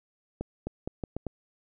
accelerating click train, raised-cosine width 2 ms, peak -19 dBFS, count 6, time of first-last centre 0.41-1.267 s, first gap 260 ms, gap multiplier 0.79, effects none

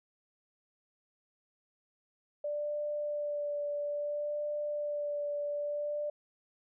sine tone with vibrato, 587.3 Hz, D5, in tune, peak -32 dBFS, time 2.44-6.1 s, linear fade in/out 5 ms, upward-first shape sine, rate 0.6 Hz, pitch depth 15 cents each way, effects none

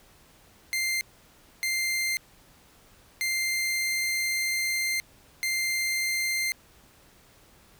sawtooth tone bursts at uneven times, 2094 Hz, C7, 1 cent sharp, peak -22 dBFS, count 4, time 0.73-1.01 / 1.63-2.17 / 3.21-5 / 5.43-6.52 s, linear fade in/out 0 ms, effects pink hiss -57 dBFS RMS until 7.79 s

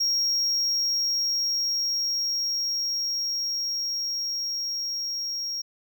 triangle tone with level ramp, 5588 Hz, F8, in tune, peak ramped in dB -20 to -27 dBFS, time 0-5.62 s, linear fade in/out 10 ms, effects none

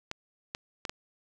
clicks, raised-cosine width 0.2 ms, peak -17 dBFS, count 4, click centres 0.114 / 0.549 / 0.852 / 0.895 s, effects none

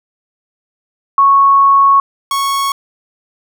sine / 45% pulse tone pair in turn, 1105 / 1105 Hz, C#6 / C#6, -6 / -6 cents, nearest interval unison, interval 0 cents, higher neither, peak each -5 / -13 dBFS, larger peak first, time 1.18-2 / 2.31-2.72 s, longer first, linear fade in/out 2 ms, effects none

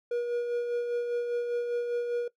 triangle tone with tremolo, 479.4 Hz, A#4, 48 cents sharp, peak -24 dBFS, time 0.11-2.28 s, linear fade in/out 5 ms, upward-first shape sine, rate 5 Hz, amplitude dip 40%, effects noise-tail reverb RT60 0.1 s tail -19 dB re dry

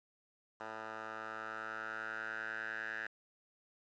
10% pulse tone with band-pass filter sweep, 110 Hz, A2, in tune, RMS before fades -43 dBFS, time 0.6-3.07 s, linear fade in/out 5 ms, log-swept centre 1100 to 1700 Hz, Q 5.9, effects resampled to 16000 Hz + 11-bit

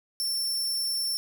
sawtooth tone, 5410 Hz, E8, 44 cents sharp, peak -24 dBFS, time 0.2-1.17 s, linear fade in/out 0 ms, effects none

